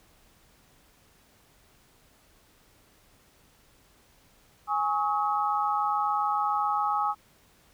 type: chord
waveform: sine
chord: Ab suspended fourth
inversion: none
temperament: equal with one note detuned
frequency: 830.6 / 1108.7 / 1275.8 Hz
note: Ab5 / Db6 / Eb6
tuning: 0 / 0 / +43 cents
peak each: -27 / -31 / -28 dBFS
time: 4.67-7.15 s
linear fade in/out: 50 ms
effects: pink hiss -61 dBFS RMS until 7.73 s